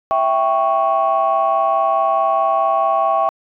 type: chord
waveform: sine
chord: C# diminished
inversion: first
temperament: equal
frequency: 659.3 / 784 / 1108.7 Hz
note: E5 / G5 / C#6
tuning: 0 / 0 / 0 cents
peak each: -17 dBFS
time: 0.11-3.29 s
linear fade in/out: 0 ms
effects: tanh soft clip ceiling -6 dBFS